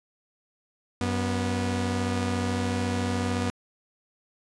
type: tone pair together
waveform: sawtooth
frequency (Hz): 93.91 / 244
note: F#2 / B3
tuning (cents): +26 / -21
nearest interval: octave + perfect fourth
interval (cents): 1653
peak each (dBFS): -24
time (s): 1.01-3.5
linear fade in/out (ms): 0
effects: resampled to 22050 Hz